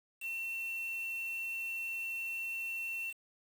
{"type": "tone with quantisation", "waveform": "sine", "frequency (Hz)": 2703, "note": "E7", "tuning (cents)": 43, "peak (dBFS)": -36, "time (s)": [0.2, 3.14], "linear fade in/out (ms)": 50, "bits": 8, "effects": []}